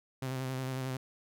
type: tone with vibrato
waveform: sawtooth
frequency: 130.6 Hz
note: C3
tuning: 3 cents flat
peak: -30 dBFS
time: 0.22-0.97 s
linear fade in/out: 5 ms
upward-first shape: square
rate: 11 Hz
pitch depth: 24 cents each way
effects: none